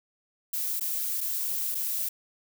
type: noise with dropouts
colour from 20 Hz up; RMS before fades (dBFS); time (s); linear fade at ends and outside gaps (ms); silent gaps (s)
violet; -30; 0.53-2.09; 5; 0.797-0.808 / 1.207-1.211 / 1.747-1.751
effects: none